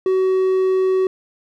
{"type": "tone with hard clipping", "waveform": "triangle", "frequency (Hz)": 376.4, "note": "F#4", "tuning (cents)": 30, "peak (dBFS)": -15, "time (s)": [0.06, 1.07], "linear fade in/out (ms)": 2, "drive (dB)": 6, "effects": []}